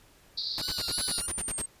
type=band-pass noise; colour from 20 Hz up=white; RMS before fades=-34 dBFS; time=0.37-1.21 s; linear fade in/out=10 ms; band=3900 to 4800 Hz; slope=96 dB/octave
type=noise bursts; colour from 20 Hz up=pink; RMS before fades=-36 dBFS; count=11; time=0.58-1.616 s; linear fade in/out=0 ms; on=36 ms; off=64 ms
type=tone with vibrato; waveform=5% pulse; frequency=1448 Hz; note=F#6; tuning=38 cents flat; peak=-28 dBFS; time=0.62-1.27 s; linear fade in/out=10 ms; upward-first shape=triangle; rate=3 Hz; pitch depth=85 cents each way
type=exponential sweep; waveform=sine; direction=down; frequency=10310 to 8372 Hz; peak=-32 dBFS; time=0.92-1.66 s; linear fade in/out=5 ms
effects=pink hiss -59 dBFS RMS until 1.8 s + resampled to 32000 Hz